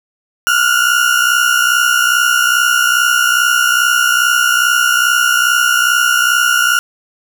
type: tone pair together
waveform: 35% pulse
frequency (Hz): 1392 / 1454.4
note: F6 / F#6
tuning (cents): -6 / -30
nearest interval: minor second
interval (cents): 76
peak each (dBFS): -11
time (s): 0.47-6.79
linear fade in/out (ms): 0
effects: none